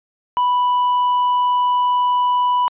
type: tone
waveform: triangle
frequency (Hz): 987.8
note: B5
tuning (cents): 0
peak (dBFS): -12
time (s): 0.37-2.68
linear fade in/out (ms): 0
effects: resampled to 8000 Hz